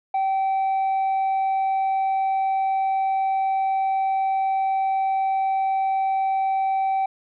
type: tone with tanh clipping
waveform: sine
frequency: 772 Hz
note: G5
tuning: 27 cents flat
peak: -20 dBFS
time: 0.14-7.06 s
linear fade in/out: 5 ms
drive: 2 dB
effects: none